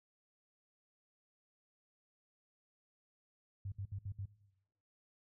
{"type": "tone bursts", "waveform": "sine", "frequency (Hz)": 98.1, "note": "G2", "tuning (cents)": 2, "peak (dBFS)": -39, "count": 5, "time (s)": [3.65, 4.256], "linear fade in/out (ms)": 5, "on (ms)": 70, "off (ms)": 64, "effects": ["noise-tail reverb RT60 0.9 s tail -19 dB re dry"]}